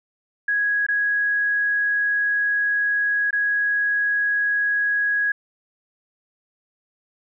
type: tone with dropouts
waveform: sine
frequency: 1661.2 Hz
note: G#6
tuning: in tune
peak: -18 dBFS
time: 0.48-5.32 s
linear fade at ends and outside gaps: 5 ms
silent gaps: 0.866-0.885 / 3.308-3.328 s
effects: none